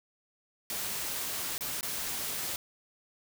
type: noise with dropouts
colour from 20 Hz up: white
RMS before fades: -35 dBFS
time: 0.7-2.56 s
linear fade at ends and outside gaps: 1 ms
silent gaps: 1.58-1.608 / 1.809-1.829 s
effects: none